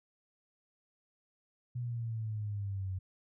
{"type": "exponential sweep", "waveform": "sine", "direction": "down", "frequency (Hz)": [123.47, 92.5], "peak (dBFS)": -34, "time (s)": [1.75, 2.99], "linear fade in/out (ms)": 10, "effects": []}